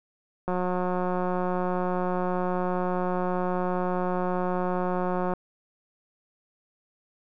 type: click train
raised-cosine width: 1 ms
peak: -15 dBFS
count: 880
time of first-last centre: 0.48-5.336 s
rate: 181 Hz
effects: none